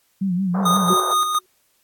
sine tone with vibrato, 185 Hz, F#3, in tune, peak -18 dBFS, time 0.21-0.94 s, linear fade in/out 10 ms, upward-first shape sine, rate 5.7 Hz, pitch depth 97 cents each way
white band-pass noise, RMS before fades -28 dBFS, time 0.54-1.14 s, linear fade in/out 10 ms, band 420 to 1300 Hz, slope 48 dB/octave
square tone with tremolo, 1234 Hz, D#6, 15 cents flat, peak -16 dBFS, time 0.65-1.39 s, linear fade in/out 10 ms, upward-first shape square, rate 4.3 Hz, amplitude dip 45%
sine tone with exponential decay, 370 Hz, F#4, in tune, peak -18 dBFS, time 0.9-1.46 s, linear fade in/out 1 ms, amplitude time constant 120 ms
effects white hiss -63 dBFS RMS until 1.83 s + AAC 64 kbps

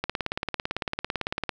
click train, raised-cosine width 0.3 ms, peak -11 dBFS, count 27, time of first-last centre 0.04-1.493 s, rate 17.9 Hz, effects none

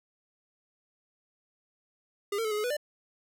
square tone with pitch steps, 405.2 / 454.5 / 433.3 / 418.8 / 424.7 / 491.7 / 593 Hz, G#4 / A#4 / A4 / G#4 / G#4 / B4 / D5, -43 / -44 / -27 / +15 / +39 / -8 / +17 cents, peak -29 dBFS, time 2.32-2.768 s, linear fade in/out 5 ms, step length 64 ms, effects none

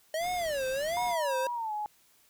square tone with vibrato, 614 Hz, D#5, 23 cents flat, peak -30 dBFS, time 0.14-1.47 s, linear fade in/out 2 ms, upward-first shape sine, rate 1.4 Hz, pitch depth 290 cents each way
pink noise, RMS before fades -49 dBFS, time 0.19-1.16 s, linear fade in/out 50 ms
sine tone with pitch glide, 962 to 842.3 Hz, B5 to G#5, -46 to +24 cents, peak -31 dBFS, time 0.97-1.86 s, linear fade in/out 0 ms, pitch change -230 cents, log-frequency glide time 1.54-1.73 s
effects white hiss -64 dBFS RMS until 2.29 s

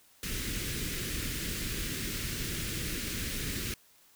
pink band-stop noise, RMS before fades -35 dBFS, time 0.23-3.74 s, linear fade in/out 2 ms, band 400 to 1600 Hz, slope 24 dB/octave, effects white hiss -62 dBFS RMS until 4.15 s

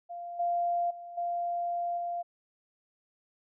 sine tone with level steps, 695 Hz, F5, 9 cents flat, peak -37 / -26 / -41 / -29 / -31 dBFS, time 0.09-2.23 s, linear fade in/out 20 ms, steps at 0.39 / 0.9 / 1.17 / 1.97 s, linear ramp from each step 10 ms, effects none

